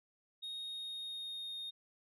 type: tone with pitch glide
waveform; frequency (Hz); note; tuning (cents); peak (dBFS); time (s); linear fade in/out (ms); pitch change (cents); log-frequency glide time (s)
sine; 3729 to 3695; A#7 to A#7; 0 to -16; -38; 0.42-1.71; 20; -16; 0.59-1.58
effects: tanh soft clip ceiling -40 dBFS